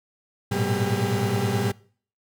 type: tone cluster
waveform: 35% pulse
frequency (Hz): 104.4 / 113.8 / 123.5 / 191.5 / 401.2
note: G#2 / A#2 / B2 / G3 / G4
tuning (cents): +10 / -41 / 0 / -40 / +40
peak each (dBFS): -27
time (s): 0.51-1.72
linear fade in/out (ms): 10
effects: noise-tail reverb RT60 0.5 s tail -23 dB re dry